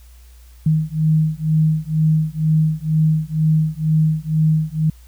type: beating tone pair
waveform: sine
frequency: 155.56 / 157.66 Hz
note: D#3 / D#3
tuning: 0 / +23 cents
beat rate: 2.1 Hz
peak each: -17 dBFS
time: 0.66-4.9 s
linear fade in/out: 5 ms
effects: added 60 Hz sine -41 dBFS peak until 5.07 s + white hiss -54 dBFS RMS until 5.07 s

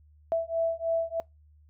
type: beating tone pair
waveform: sine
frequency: 659.3 / 662.5 Hz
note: E5 / E5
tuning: 0 / +9 cents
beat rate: 3.2 Hz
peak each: -28 dBFS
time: 0.32-1.2 s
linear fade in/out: 0 ms
effects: noise-tail reverb RT60 0.2 s tail -24 dB re dry + added 75 Hz sine -55 dBFS peak until 1.69 s

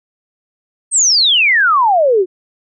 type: exponential sweep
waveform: sine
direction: down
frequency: 8680 to 349.2 Hz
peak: -8 dBFS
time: 0.91-2.26 s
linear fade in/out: 50 ms
effects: none

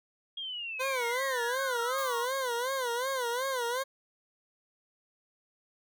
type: exponential sweep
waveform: sine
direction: down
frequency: 3286 to 1046.5 Hz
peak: -35 dBFS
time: 0.37-2.25 s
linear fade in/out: 5 ms
type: tone with vibrato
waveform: 20% pulse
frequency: 504 Hz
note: B4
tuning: 35 cents sharp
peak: -25 dBFS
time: 0.79-3.84 s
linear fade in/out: 20 ms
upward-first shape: sine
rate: 2.7 Hz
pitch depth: 130 cents each way
type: noise with exponential decay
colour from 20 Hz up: blue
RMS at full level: -42 dBFS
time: 1.98-2.9 s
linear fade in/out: 2 ms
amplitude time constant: 200 ms
effects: none

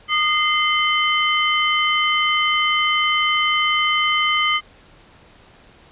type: tone cluster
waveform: sine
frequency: 1227 / 2079 / 3063 Hz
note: D#6 / C7 / G7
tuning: -25 / -12 / -41 cents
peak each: -20 dBFS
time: 0.08-4.61 s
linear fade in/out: 50 ms
effects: pink hiss -49 dBFS RMS until 5.91 s + resampled to 8000 Hz

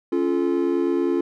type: chord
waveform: triangle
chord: Db augmented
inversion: none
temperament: just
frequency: 277.2 / 346.5 / 433.1 Hz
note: Db4 / F4 / A4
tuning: 0 / -14 / -27 cents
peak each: -22 / -19 / -25 dBFS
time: 0.12-1.21 s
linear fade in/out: 5 ms
effects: none

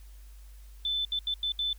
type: tone bursts at uneven times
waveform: sine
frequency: 3520 Hz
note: A7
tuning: in tune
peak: -27 dBFS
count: 5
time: 0.85-1.05 / 1.12-1.19 / 1.27-1.34 / 1.43-1.52 / 1.59-1.73 s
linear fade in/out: 2 ms
effects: added 50 Hz sine -46 dBFS peak until 1.78 s + white hiss -62 dBFS RMS until 1.78 s

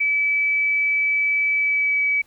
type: tone with pitch glide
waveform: sine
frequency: 2299 to 2283 Hz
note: D7 to D7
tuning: -37 to -50 cents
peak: -17 dBFS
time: 0-2.22 s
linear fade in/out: 10 ms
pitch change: -13 cents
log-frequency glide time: 1.56-2.02 s
effects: pink hiss -58 dBFS RMS until 2.26 s

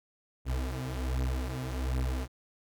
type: beating tone pair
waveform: 35% pulse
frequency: 63.5 / 64.8 Hz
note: B1 / C2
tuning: +49 / -16 cents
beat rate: 1.3 Hz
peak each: -32 / -31 dBFS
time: 0.45-2.28 s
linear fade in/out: 50 ms
effects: none

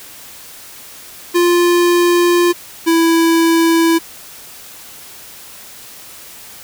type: tone pair in turn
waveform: square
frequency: 349.2 / 330.7 Hz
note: F4 / E4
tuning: 0 / +6 cents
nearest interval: minor second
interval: 94 cents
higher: first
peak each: -10 dBFS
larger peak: neither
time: 1.34-2.53 / 2.86-3.99 s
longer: first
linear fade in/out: 20 ms
effects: white hiss -36 dBFS RMS until 6.63 s

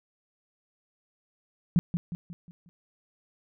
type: tone with echo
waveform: sine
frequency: 172.6 Hz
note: F3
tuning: 20 cents flat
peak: -17 dBFS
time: 1.76-1.79 s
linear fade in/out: 0 ms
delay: 180 ms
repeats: 5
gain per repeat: -7 dB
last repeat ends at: 2.69 s
effects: none

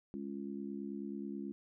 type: harmonic tone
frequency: 69.3 Hz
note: C#2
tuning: in tune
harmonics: 3 / 4 / 5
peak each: -42 / -44 / -46 dBFS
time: 0.14-1.52 s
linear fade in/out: 0 ms
effects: none

